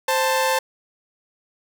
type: tone pair together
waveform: sawtooth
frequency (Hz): 523.3 / 884.4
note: C5 / A5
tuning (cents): 0 / +9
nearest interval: major sixth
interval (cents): 909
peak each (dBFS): -17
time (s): 0.08-0.59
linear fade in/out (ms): 5
effects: none